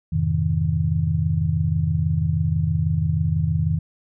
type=chord; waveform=sine; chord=F minor seventh; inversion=none; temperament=just; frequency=87.31 / 104.77 / 130.96 / 157.15 Hz; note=F2 / Ab2 / C3 / Eb3; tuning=0 / +16 / +2 / +18 cents; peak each=-23 / -27 / -27 / -21 dBFS; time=0.12-3.79 s; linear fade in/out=10 ms; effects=none